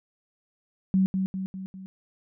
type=tone with echo; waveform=sine; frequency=189.8 Hz; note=F#3; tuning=44 cents sharp; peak=-18 dBFS; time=0.94-1.06 s; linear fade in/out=0 ms; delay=200 ms; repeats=4; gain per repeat=-5 dB; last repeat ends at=1.86 s; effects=none